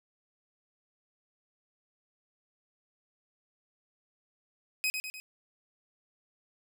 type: tone with echo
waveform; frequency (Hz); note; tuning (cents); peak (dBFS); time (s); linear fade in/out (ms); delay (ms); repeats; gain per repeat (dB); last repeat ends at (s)
sawtooth; 2522; D#7; +23; -24; 4.84-4.9; 0; 100; 3; -5; 5.2
effects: none